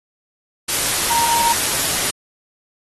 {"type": "tone in noise", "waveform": "sine", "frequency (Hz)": 932.3, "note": "A#5", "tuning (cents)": 0, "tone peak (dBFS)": -16, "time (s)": [1.1, 1.53], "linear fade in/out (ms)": 10, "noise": "white", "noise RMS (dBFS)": -19, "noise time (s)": [0.68, 2.11], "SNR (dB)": 0, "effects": ["AAC 32 kbps"]}